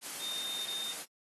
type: tone in noise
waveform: sine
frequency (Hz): 3651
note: A#7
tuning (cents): -37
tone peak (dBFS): -36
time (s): 0.19-0.95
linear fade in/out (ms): 50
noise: white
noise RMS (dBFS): -41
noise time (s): 0.01-1.06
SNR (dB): +2
effects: high-pass 200 Hz 12 dB/octave + AAC 32 kbps